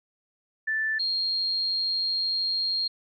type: tone pair in turn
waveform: sine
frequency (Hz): 1760 / 4231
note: A6 / C8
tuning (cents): 0 / +19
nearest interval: octave + minor third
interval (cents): 1519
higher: second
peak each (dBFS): -24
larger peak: neither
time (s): 0.67-0.99 / 0.99-2.88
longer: second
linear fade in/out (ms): 10
effects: none